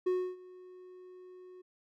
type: tone with ADSR envelope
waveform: triangle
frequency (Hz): 366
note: F#4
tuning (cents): -19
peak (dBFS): -24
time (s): 0.06-1.62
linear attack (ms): 10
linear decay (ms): 290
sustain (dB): -23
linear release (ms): 12
effects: none